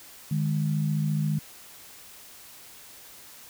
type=tone pair together; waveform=sine; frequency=153.18 / 207.7 Hz; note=D#3 / G#3; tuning=-27 / 0 cents; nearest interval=perfect fourth; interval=527 cents; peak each=-24 / -30 dBFS; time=0.31-1.39 s; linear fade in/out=5 ms; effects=white hiss -48 dBFS RMS until 3.49 s